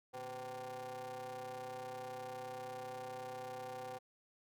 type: ring-modulated tone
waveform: 40% pulse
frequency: 130.81 Hz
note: C3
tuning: in tune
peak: -40 dBFS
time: 0.13-3.99 s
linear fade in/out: 20 ms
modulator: 638 Hz
effects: none